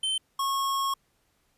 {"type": "tone pair in turn", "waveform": "square", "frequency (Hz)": [3091, 1092.8], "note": ["G7", "C#6"], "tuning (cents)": [-25, -25], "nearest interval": "octave + tritone", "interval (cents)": 1800, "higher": "first", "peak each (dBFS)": -26, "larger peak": "neither", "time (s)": [[0.03, 0.18], [0.39, 0.94]], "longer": "second", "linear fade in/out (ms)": 5, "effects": ["pink hiss -70 dBFS RMS until 1.57 s", "resampled to 32000 Hz"]}